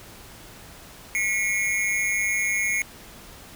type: tone with amplitude modulation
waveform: square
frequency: 2176 Hz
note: C#7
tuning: 33 cents flat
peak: -19 dBFS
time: 1.15-2.82 s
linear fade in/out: 0 ms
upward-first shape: sine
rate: 203 Hz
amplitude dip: 80%
effects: pink hiss -45 dBFS RMS until 3.55 s